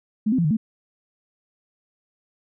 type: tone with pitch steps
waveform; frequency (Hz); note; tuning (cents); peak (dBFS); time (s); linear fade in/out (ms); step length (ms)
sine; 214.3 / 259.8 / 170 / 151.3 / 221; A3 / C4 / F3 / D#3 / A3; -45 / -12 / -46 / -48 / +8; -17; 0.26-0.57; 10; 62
effects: none